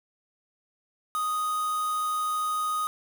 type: tone with quantisation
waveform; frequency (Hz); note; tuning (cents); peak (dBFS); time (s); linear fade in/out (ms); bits
triangle; 1244.5; D#6; 0; -24; 1.15-2.87; 0; 6
effects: none